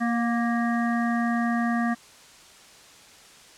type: harmonic tone with a mistuned harmonic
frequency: 233.9 Hz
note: A#3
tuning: 6 cents sharp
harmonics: 1 / 3 / 5 / 7 / 8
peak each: -23 / -30 / -33 / -35 / -34 dBFS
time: 0-1.95 s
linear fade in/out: 20 ms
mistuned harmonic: 3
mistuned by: +24 cents
effects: white hiss -50 dBFS RMS until 3.57 s + low-pass 8000 Hz 12 dB/octave